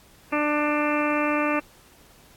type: harmonic tone with a mistuned harmonic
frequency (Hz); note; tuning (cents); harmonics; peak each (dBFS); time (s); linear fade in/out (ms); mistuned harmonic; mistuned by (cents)
296.9; D4; +19; 1 / 2 / 3 / 4 / 5 / 6 / 7 / 8 / 9; -25 / -27 / -32 / -28 / -34 / -34 / -36 / -32 / -33; 0.32-1.6; 10; 7; +21
effects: pink hiss -54 dBFS RMS until 2.36 s + AAC 64 kbps